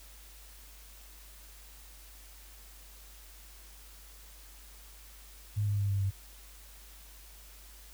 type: tone with pitch steps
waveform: sine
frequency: 103.83 / 102.22 / 100.64 / 99.08 / 97.55 Hz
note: G#2 / G#2 / G2 / G2 / G2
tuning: 0 / -27 / +46 / +19 / -8 cents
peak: -27 dBFS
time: 5.56-6.11 s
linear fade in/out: 20 ms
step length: 110 ms
effects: added 50 Hz sine -52 dBFS peak until 7.93 s + white hiss -55 dBFS RMS until 7.93 s